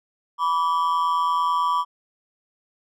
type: ring-modulated tone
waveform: triangle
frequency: 1070 Hz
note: C6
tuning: 38 cents sharp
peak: -14 dBFS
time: 0.38-1.85 s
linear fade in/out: 50 ms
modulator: 84.5 Hz
effects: none